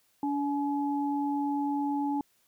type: tone pair together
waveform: sine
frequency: 286 / 849 Hz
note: D4 / G#5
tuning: -46 / +38 cents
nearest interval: octave + perfect fifth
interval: 1884 cents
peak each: -28 / -32 dBFS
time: 0.23-2.21 s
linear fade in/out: 2 ms
effects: white hiss -69 dBFS RMS until 2.47 s